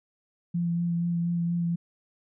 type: tone with vibrato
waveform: sine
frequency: 171.2 Hz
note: F3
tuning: 34 cents flat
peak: -24 dBFS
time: 0.54-1.76 s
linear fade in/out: 10 ms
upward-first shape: sine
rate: 4.2 Hz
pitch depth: 15 cents each way
effects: none